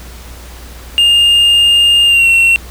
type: tone with pitch glide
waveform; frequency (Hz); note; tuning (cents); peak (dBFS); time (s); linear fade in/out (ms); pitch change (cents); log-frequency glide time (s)
triangle; 2819 to 2723; F7 to F7; +16 to -44; -4; 0.98-2.56; 0; -60; 2.06-2.28
effects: added 60 Hz sine -30 dBFS peak until 2.7 s + pink hiss -35 dBFS RMS until 2.7 s